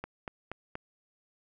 click train, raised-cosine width 0.5 ms, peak -22 dBFS, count 4, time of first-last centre 0.04-0.754 s, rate 4.2 Hz, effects none

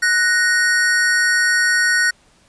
square tone pair together, 1480 / 1864.7 Hz, F#6 / A#6, 0 / 0 cents, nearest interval major third, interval 400 cents, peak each -17 dBFS, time 0.02-2.11 s, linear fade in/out 10 ms, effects pink hiss -54 dBFS RMS until 2.48 s + resampled to 22050 Hz

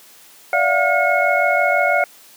sine tone cluster, 584 / 678 / 724 / 1428 / 2182 Hz, D5 / E5 / F#5 / F6 / C#7, -10 / +49 / -38 / +38 / -28 cents, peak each -20 dBFS, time 0.53-2.04 s, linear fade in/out 2 ms, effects white hiss -46 dBFS RMS until 2.36 s + high-pass 200 Hz 12 dB/octave

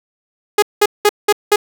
sawtooth tone bursts, 415.3 Hz, G#4, in tune, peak -4 dBFS, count 5, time 0.58-1.56 s, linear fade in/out 5 ms, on 44 ms, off 190 ms, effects none

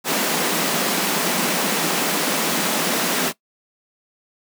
pink high-pass noise, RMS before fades -21 dBFS, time 0.04-3.33 s, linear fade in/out 50 ms, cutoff 160 Hz, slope 96 dB/octave, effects noise-tail reverb RT60 0.1 s tail -19 dB re dry

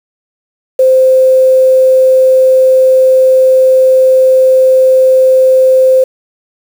sine tone with quantisation, 520 Hz, C5, 11 cents flat, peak -3 dBFS, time 0.79-6.04 s, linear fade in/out 5 ms, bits 5, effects none

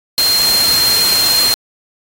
sine tone in noise, 4191 Hz, C8, 2 cents sharp, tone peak -11 dBFS, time 0.18-1.54 s, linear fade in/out 0 ms, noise white, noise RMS -17 dBFS, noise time 0.18-1.54 s, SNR +3 dB, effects AAC 48 kbps

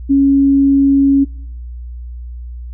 sine tone, 276.2 Hz, C#4, 6 cents flat, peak -7 dBFS, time 0.09-1.25 s, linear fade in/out 20 ms, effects noise-tail reverb RT60 0.6 s tail -23 dB re dry + added 60 Hz sine -25 dBFS peak until 2.73 s

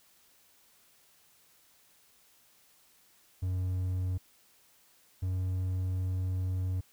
triangle tone pair in turn, 91.9 / 92.33 Hz, F#2 / F#2, -11 / -3 cents, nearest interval unison, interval 8 cents, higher second, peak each -27 dBFS, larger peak neither, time 3.42-4.18 / 5.22-6.81 s, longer second, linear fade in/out 10 ms, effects white hiss -64 dBFS RMS until 6.92 s

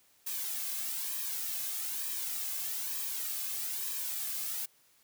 blue noise with flanger, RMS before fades -36 dBFS, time 0.26-4.66 s, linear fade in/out 10 ms, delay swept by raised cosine 1.4 to 2.16 ms, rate 1.1 Hz, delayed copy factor -0.55, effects white hiss -66 dBFS RMS until 5.03 s + high-pass 60 Hz 12 dB/octave

